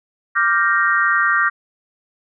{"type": "chord", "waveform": "sine", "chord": "G minor seventh", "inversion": "second", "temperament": "equal", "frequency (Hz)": [1174.7, 1396.9, 1568, 1864.7], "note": ["D6", "F6", "G6", "Bb6"], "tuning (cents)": [0, 0, 0, 0], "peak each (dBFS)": -19, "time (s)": [0.35, 1.5], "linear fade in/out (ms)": 20, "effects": []}